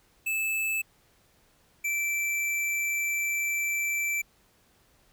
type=tone pair in turn; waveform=square; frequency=2620 / 2334 Hz; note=E7 / D7; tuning=-11 / -11 cents; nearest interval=major second; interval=200 cents; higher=first; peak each=-27 / -27 dBFS; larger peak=neither; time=0.26-0.82 / 1.84-4.22 s; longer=second; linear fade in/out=10 ms; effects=pink hiss -64 dBFS RMS until 5.12 s